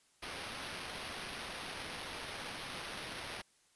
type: noise with sample-and-hold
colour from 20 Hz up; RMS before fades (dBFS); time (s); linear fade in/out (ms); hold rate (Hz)
white; -44; 0.22-3.42; 10; 7350
effects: white hiss -70 dBFS RMS until 3.75 s + resampled to 24000 Hz